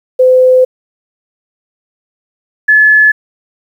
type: tone pair in turn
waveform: sine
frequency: 511 / 1718.8 Hz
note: C5 / A6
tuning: -41 / -41 cents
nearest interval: octave + major sixth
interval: 2100 cents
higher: second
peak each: -3 dBFS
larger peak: neither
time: 0.19-0.65 / 2.68-3.12 s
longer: first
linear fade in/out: 10 ms
effects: 7-bit